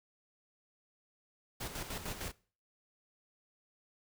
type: noise with tremolo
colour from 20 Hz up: pink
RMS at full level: -40 dBFS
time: 1.6-2.32 s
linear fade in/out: 10 ms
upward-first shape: square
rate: 6.6 Hz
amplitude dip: 55%
effects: noise-tail reverb RT60 0.4 s tail -21 dB re dry